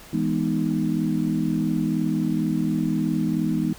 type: chord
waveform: sine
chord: E major seventh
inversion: none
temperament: equal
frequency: 164.81 / 207.7 / 246.9 / 311.1 Hz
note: E3 / G#3 / B3 / D#4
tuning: 0 / 0 / 0 / 0 cents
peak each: -26 dBFS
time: 0.13-3.73 s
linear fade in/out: 5 ms
effects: pink hiss -45 dBFS RMS until 3.78 s